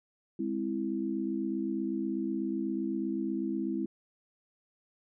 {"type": "chord", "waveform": "sine", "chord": "Ab augmented", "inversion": "none", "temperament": "equal with one note detuned", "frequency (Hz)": [204.9, 261.6, 329.6], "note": ["Ab3", "C4", "E4"], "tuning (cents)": [-23, 0, 0], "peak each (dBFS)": [-35, -35, -33], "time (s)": [0.39, 3.86], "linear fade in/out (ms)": 5, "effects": []}